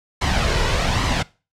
pink noise with flanger, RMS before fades -19 dBFS, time 0.21-1.23 s, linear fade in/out 10 ms, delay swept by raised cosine 0.97 to 2.07 ms, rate 1.2 Hz, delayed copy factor +0.5, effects noise-tail reverb RT60 0.3 s tail -20 dB re dry + low-pass 5000 Hz 12 dB/octave

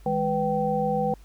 sine tone cluster, 159.1 / 206.3 / 495.1 / 774 Hz, D#3 / G#3 / B4 / G5, +39 / -11 / +4 / -22 cents, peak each -31 / -29 / -26 / -26 dBFS, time 0.06-1.14 s, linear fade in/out 2 ms, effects added 50 Hz sine -46 dBFS peak until 1.24 s + pink hiss -59 dBFS RMS until 1.24 s

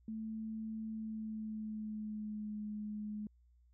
sine tone with pitch glide, 220 to 210.7 Hz, A3 to G#3, 0 to +25 cents, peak -39 dBFS, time 0.08-3.27 s, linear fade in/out 2 ms, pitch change -75 cents, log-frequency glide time 0.91-2.6 s, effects added 60 Hz sine -64 dBFS peak until 3.73 s

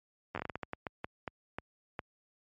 slowing click train, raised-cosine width 0.5 ms, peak -21 dBFS, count 15, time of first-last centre 0.35-1.992 s, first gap 11 ms, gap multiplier 1.32, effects high-pass 60 Hz 12 dB/octave + MP3 48 kbps

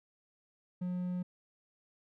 triangle tone, 180 Hz, F#3, 47 cents flat, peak -31 dBFS, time 0.81-1.23 s, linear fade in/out 10 ms, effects none

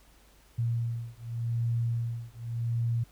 sine beating tone pair, 116.54 / 117.4 Hz, A#2 / A#2, 0 / +13 cents, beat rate 0.86 Hz, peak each -31 dBFS, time 0.58-3.04 s, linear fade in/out 10 ms, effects added 50 Hz sine -59 dBFS peak until 3.11 s + pink hiss -61 dBFS RMS until 3.11 s

